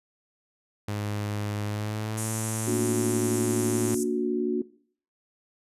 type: tone with pitch glide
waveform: sawtooth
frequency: 103.83 to 110.64 Hz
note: G#2 to A2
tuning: 0 to +10 cents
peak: -25 dBFS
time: 0.88-3.95 s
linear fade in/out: 5 ms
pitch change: +110 cents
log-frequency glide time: 1.65-2.27 s
type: band-pass noise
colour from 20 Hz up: white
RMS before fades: -36 dBFS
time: 2.17-4.04 s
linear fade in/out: 10 ms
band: 6000 to 11000 Hz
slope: 48 dB/octave
type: chord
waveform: sine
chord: Bb augmented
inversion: none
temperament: just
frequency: 233.1 / 291.4 / 364.2 Hz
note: Bb3 / D4 / F#4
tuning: 0 / -13 / -27 cents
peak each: -29 / -29 / -27 dBFS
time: 2.67-4.62 s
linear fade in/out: 5 ms
effects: noise-tail reverb RT60 0.5 s tail -18 dB re dry + resampled to 32000 Hz